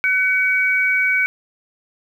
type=tone pair together; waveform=sine; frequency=1508.4 / 2260 Hz; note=F#6 / C#7; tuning=+33 / +33 cents; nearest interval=perfect fifth; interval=700 cents; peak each=-19 / -16 dBFS; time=0.04-1.26 s; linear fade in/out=0 ms; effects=8-bit